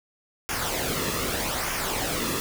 pink noise with flanger, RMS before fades -28 dBFS, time 0.49-2.4 s, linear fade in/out 0 ms, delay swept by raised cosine 0.24 to 1.34 ms, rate 0.82 Hz, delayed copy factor -0.55, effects none

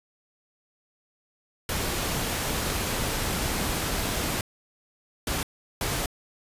pink noise bursts at uneven times, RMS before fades -28 dBFS, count 3, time 1.69-4.41 / 5.27-5.43 / 5.81-6.06 s, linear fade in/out 2 ms, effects resampled to 32000 Hz

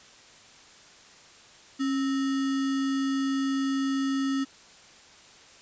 sine tone with sample-and-hold, 271.6 Hz, C#4, 35 cents flat, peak -24 dBFS, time 1.79-4.45 s, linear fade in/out 20 ms, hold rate 1575 Hz, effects white hiss -52 dBFS RMS until 5.61 s + resampled to 16000 Hz

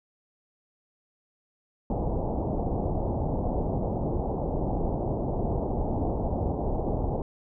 pink low-pass noise, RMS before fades -28 dBFS, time 1.9-7.22 s, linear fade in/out 2 ms, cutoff 850 Hz, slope 48 dB/octave, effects none

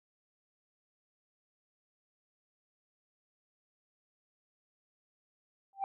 sine tone with exponential growth, 784 Hz, G5, in tune, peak -26 dBFS, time 5.73-5.84 s, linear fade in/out 1 ms, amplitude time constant 22 ms, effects tanh soft clip ceiling -26 dBFS

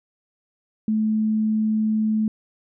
sine tone, 216.9 Hz, A3, 25 cents flat, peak -18 dBFS, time 0.88-2.28 s, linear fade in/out 2 ms, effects none

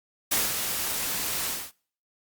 white noise with ADSR envelope, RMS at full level -23 dBFS, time 0.31-1.72 s, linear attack 11 ms, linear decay 190 ms, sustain -6 dB, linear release 240 ms, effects noise-tail reverb RT60 0.5 s tail -25 dB re dry + Opus 48 kbps

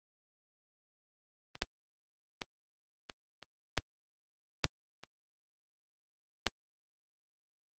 clicks, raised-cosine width 0.2 ms, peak -25 / -10 / -15 / -22 / -28 / -8 / -6 / -27 / -7 dBFS, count 9, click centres 1.554 / 1.621 / 2.418 / 3.098 / 3.427 / 3.777 / 4.643 / 5.036 / 6.467 s, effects high-pass 80 Hz 12 dB/octave + Opus 24 kbps

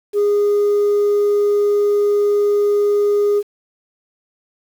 sine tone, 410.9 Hz, G#4, 18 cents flat, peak -10 dBFS, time 0.13-3.43 s, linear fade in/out 50 ms, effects tanh soft clip ceiling -11 dBFS + 7-bit

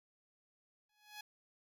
10% pulse tone with exponential growth, 840 Hz, G#5, 19 cents sharp, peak -36 dBFS, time 0.89-1.21 s, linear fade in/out 5 ms, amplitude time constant 69 ms, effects none

